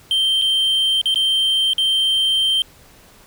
triangle tone with dropouts, 3136 Hz, G7, in tune, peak -13 dBFS, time 0.11-2.62 s, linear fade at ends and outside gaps 1 ms, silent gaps 0.415-0.42 / 1.014-1.057 / 1.143-1.158 / 1.734-1.781 s, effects pink hiss -48 dBFS RMS until 3.26 s

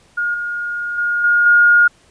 sine tone with level steps, 1427 Hz, F6, 37 cents sharp, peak -16 / -20 / -15 / -10 / -7 dBFS, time 0.17-1.88 s, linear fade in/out 10 ms, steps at 0.34 / 0.98 / 1.24 / 1.46 s, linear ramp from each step 2 ms, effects pink hiss -52 dBFS RMS until 2.1 s + resampled to 22050 Hz

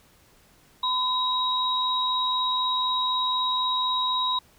sine tone pair together, 1012 / 3821 Hz, B5 / A#7, +42 / +42 cents, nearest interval octave + major seventh, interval 2300 cents, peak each -25 dBFS, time 0.83-4.39 s, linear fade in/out 5 ms, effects pink hiss -58 dBFS RMS until 4.58 s

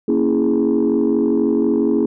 sine chord, A# half-diminished seventh, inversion none, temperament equal, 233.1 / 277.2 / 329.6 / 415.3 Hz, A#3 / C#4 / E4 / G#4, 0 / 0 / 0 / 0 cents, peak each -18 dBFS, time 0.08-2.06 s, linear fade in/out 5 ms, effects tanh soft clip ceiling -8 dBFS

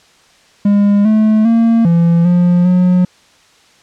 triangle tone with pitch steps, 203.2 / 216.4 / 229.1 / 169.2 / 176.4 / 180.8 Hz, G#3 / A3 / A#3 / E3 / F3 / F#3, -38 / -29 / -30 / +45 / +18 / -40 cents, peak -5 dBFS, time 0.65-3.05 s, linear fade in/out 5 ms, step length 400 ms, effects white hiss -48 dBFS RMS until 3.82 s + low-pass 6000 Hz 12 dB/octave

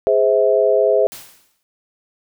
sine chord, Ab augmented, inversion none, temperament just, 415.3 / 519.1 / 648.9 Hz, Ab4 / C5 / E5, 0 / -14 / -27 cents, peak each -16 dBFS, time 0.07-1.07 s, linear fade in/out 0 ms
white noise with exponential decay, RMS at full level -32 dBFS, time 1.12-1.63 s, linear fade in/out 0 ms, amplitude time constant 110 ms
effects none

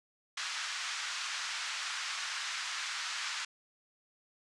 pink band-pass noise, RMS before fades -38 dBFS, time 0.37-3.45 s, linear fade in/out 5 ms, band 1200 to 6800 Hz, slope 24 dB/octave, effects resampled to 24000 Hz

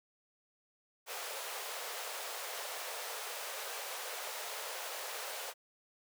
pink high-pass noise, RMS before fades -42 dBFS, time 1.06-5.54 s, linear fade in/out 50 ms, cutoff 450 Hz, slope 48 dB/octave, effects none

